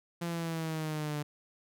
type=linear sweep; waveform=sawtooth; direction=down; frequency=171.7 to 146.83 Hz; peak=-29 dBFS; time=0.21-1.23 s; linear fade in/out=10 ms; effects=none